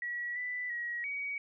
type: tone with pitch steps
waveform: sine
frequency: 1927 / 1984 / 1905 / 2259 Hz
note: B6 / B6 / A#6 / C#7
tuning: -43 / +7 / +37 / +32 cents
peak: -34 dBFS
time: 0.02-1.38 s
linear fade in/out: 2 ms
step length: 340 ms
effects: none